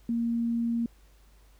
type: tone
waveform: sine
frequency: 233.1 Hz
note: A#3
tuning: in tune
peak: -25 dBFS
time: 0.09-0.86 s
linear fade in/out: 2 ms
effects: added 50 Hz sine -55 dBFS peak until 1.59 s + pink hiss -64 dBFS RMS until 1.59 s